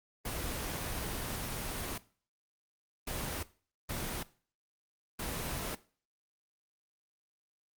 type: noise bursts at uneven times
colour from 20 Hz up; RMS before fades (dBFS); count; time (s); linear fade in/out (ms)
pink; -37; 4; 0.25-1.98 / 3.07-3.43 / 3.89-4.23 / 5.19-5.75; 5
effects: noise-tail reverb RT60 0.4 s tail -18 dB re dry + Opus 24 kbps

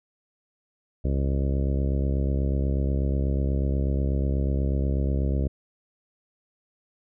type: harmonic tone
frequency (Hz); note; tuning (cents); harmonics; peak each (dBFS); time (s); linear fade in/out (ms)
68.2; C#2; -28; 1 / 2 / 3 / 4 / 5 / 6 / 7 / 8 / 9; -23 / -29 / -33 / -35 / -37 / -39 / -40 / -41 / -42; 1.04-5.48; 10
effects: none

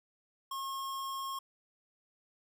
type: tone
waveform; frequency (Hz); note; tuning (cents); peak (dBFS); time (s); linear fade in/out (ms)
square; 1081; C#6; -44; -37; 0.51-1.39; 5
effects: none

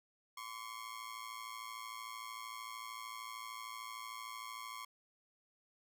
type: ring-modulated tone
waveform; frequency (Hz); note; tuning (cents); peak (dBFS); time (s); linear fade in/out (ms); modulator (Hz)
sawtooth; 1084; C#6; -39; -38; 0.37-4.85; 5; 56.6
effects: none

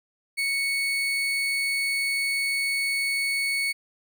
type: tone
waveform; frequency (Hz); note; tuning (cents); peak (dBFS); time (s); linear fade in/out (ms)
35% pulse; 2217; C#7; 0; -22; 0.37-3.73; 20
effects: none

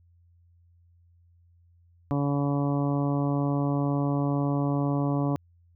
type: harmonic tone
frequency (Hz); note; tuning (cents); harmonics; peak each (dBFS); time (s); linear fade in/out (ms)
142.1; C#3; +43; 1 / 2 / 3 / 4 / 5 / 6 / 7 / 8; -26 / -27 / -37 / -35 / -37 / -42 / -39 / -41; 2.11-5.36; 0
effects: added 86 Hz sine -57 dBFS peak until 5.75 s

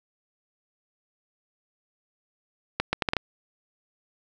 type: accelerating click train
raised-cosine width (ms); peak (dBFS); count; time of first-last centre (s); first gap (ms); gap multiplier
0.3; -7; 6; 2.8-3.167; 130; 0.71
effects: none

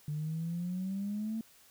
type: exponential sweep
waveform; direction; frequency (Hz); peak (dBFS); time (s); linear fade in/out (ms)
sine; up; 147.2 to 226; -32; 0.08-1.41; 2
effects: tanh soft clip ceiling -28 dBFS + white hiss -61 dBFS RMS until 1.7 s

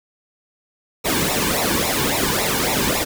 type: noise with flanger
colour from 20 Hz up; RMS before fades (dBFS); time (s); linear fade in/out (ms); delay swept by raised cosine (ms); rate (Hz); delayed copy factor
pink; -20; 1.04-3.05; 20; 0.63 to 1.57; 3.6; -0.8
effects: none

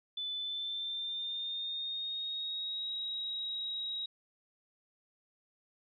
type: tone with pitch glide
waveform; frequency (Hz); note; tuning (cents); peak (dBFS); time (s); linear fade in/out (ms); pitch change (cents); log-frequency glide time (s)
sine; 3500 to 3817; A7 to A#7; -10 to +40; -35; 0.17-4.06; 5; +150; 0.34-2.89
effects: none

